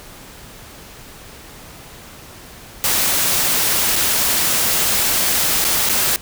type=noise with dropouts; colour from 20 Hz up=white; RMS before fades=-17 dBFS; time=2.84-6.16 s; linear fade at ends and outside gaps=0 ms; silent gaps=3.957-3.961 / 5.643-5.649 / 5.89-5.895 s; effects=pink hiss -39 dBFS RMS until 6.21 s

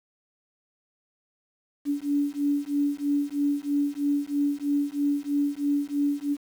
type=beating tone pair; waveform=sine; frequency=285.6 / 288.7 Hz; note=D4 / D4; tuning=-48 / -30 cents; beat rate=3.1 Hz; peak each=-26 / -26 dBFS; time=1.85-6.37 s; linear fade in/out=50 ms; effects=8-bit

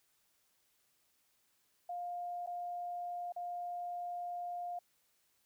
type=tone with dropouts; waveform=sine; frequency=705 Hz; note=F5; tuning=16 cents sharp; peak=-38 dBFS; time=1.89-4.79 s; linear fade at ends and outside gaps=5 ms; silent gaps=2.463-2.472 / 3.323-3.362 s; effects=white hiss -75 dBFS RMS until 5.45 s

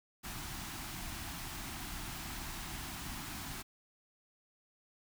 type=band-stop noise; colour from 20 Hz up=pink; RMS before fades=-43 dBFS; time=0.23-3.63 s; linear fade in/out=20 ms; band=350 to 690 Hz; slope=48 dB/octave; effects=none

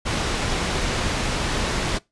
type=low-pass noise; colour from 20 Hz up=pink; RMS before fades=-24 dBFS; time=0.05-1.99 s; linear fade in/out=20 ms; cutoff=6300 Hz; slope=12 dB/octave; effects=noise-tail reverb RT60 0.2 s tail -22 dB re dry + resampled to 24000 Hz

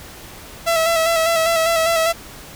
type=tone with vibrato; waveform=sawtooth; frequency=659.3 Hz; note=E5; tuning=in tune; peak=-11 dBFS; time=0.66-2.13 s; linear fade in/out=20 ms; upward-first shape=square; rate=5 Hz; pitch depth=30 cents each way; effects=pink hiss -38 dBFS RMS until 2.55 s

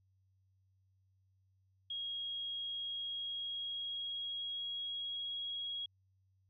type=tone with pitch glide; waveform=sine; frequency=3281 to 3306 Hz; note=G#7 to G#7; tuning=-22 to -9 cents; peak=-38 dBFS; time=1.9-5.86 s; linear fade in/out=5 ms; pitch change=+13 cents; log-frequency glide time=2.9-5.25 s; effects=added 95 Hz sine -70 dBFS peak until 6.49 s

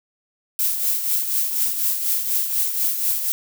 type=noise with tremolo; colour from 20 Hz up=violet; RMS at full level=-19 dBFS; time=0.59-3.32 s; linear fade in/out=0 ms; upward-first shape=triangle; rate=4.1 Hz; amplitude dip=60%; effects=none

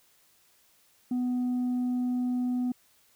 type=tone; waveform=sine; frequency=248.5 Hz; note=B3; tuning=11 cents sharp; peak=-23 dBFS; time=1.11-2.72 s; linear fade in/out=5 ms; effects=tanh soft clip ceiling -25 dBFS + white hiss -64 dBFS RMS until 3.15 s

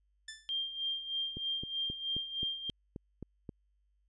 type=tone with exponential decay; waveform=15% pulse; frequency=1760 Hz; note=A6; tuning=in tune; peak=-34 dBFS; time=0.28-0.55 s; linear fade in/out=5 ms; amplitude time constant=58 ms
type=tone with tremolo; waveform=sine; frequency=3189 Hz; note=G7; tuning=29 cents sharp; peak=-31 dBFS; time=0.49-2.7 s; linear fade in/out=0 ms; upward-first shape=sine; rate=3.2 Hz; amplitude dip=70%
type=click train; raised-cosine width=3 ms; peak=-29 dBFS; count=9; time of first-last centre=1.37-3.492 s; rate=3.77 Hz
effects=added 50 Hz sine -70 dBFS peak until 4.08 s + resampled to 24000 Hz

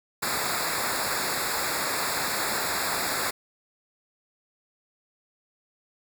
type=noise with comb filter; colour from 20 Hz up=pink; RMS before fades=-28 dBFS; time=0.22-3.31 s; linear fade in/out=10 ms; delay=0.33 ms; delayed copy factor=-1; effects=none

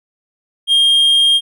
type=tone; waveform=triangle; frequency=3221 Hz; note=G7; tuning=46 cents sharp; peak=-7 dBFS; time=0.67-1.41 s; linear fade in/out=50 ms; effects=none

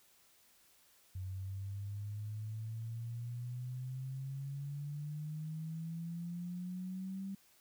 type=exponential sweep; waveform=sine; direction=up; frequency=92.5 to 196 Hz; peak=-39 dBFS; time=1.15-7.35 s; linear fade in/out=5 ms; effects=white hiss -67 dBFS RMS until 7.6 s

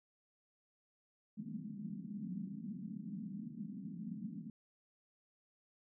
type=band-pass noise; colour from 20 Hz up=white; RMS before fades=-45 dBFS; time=1.37-4.5 s; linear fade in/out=2 ms; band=170 to 230 Hz; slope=48 dB/octave; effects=none

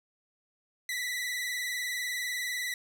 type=tone with vibrato; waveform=sawtooth; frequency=1975.5 Hz; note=B6; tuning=in tune; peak=-28 dBFS; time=0.89-2.74 s; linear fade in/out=2 ms; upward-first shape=triangle; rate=20 Hz; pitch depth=67 cents each way; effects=none

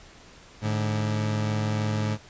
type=tone pair together; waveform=30% pulse; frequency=106.9 / 149.89 Hz; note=A2 / D3; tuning=-49 / +36 cents; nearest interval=tritone; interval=585 cents; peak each=-22 / -31 dBFS; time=0.61-2.18 s; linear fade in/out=50 ms; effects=pink hiss -50 dBFS RMS until 2.29 s + resampled to 16000 Hz

